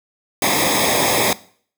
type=noise with comb filter; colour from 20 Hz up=pink; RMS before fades=-17 dBFS; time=0.42-1.33 s; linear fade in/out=2 ms; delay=0.69 ms; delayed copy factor=-0.8; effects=noise-tail reverb RT60 0.5 s tail -19 dB re dry + high-pass 100 Hz 12 dB/octave